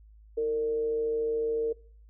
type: tone with frequency modulation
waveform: sine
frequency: 456.9 Hz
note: A#4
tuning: 35 cents flat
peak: -25 dBFS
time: 0.37-1.73 s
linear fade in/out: 10 ms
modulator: 140 Hz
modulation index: 0.21
effects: noise-tail reverb RT60 0.6 s tail -24 dB re dry + added 53 Hz sine -51 dBFS peak until 2.09 s